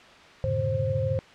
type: tone cluster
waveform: sine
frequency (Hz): 86.6 / 105.8 / 131 / 144.2 / 528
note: F2 / G#2 / C3 / D3 / C5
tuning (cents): -14 / +33 / +2 / -31 / +16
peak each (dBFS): -34 / -28 / -33 / -33 / -27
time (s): 0.44-1.19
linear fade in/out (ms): 0
effects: white hiss -49 dBFS RMS until 1.34 s + low-pass 3000 Hz 12 dB/octave